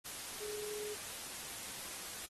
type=tone in noise; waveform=sine; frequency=420 Hz; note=G#4; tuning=19 cents sharp; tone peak=-43 dBFS; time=0.4-0.95 s; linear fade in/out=20 ms; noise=white; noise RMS=-45 dBFS; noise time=0.04-2.27 s; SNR=-1 dB; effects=AAC 32 kbps